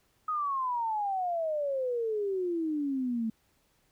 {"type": "exponential sweep", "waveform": "sine", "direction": "down", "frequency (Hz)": [1269, 218.9], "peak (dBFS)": -28, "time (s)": [0.28, 3.3], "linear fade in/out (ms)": 5, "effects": ["pink hiss -70 dBFS RMS until 3.91 s"]}